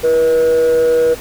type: tone with frequency modulation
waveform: sine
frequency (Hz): 483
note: B4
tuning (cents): -39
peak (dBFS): -7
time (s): 0.03-1.15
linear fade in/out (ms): 20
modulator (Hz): 153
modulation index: 0.25
effects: tanh soft clip ceiling -8 dBFS + pink hiss -32 dBFS RMS until 1.2 s